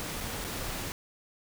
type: noise with dropouts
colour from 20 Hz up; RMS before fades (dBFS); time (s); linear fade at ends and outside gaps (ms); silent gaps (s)
pink; -36; 0-0.92; 0; 0.204-0.208 / 0.442-0.448
effects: none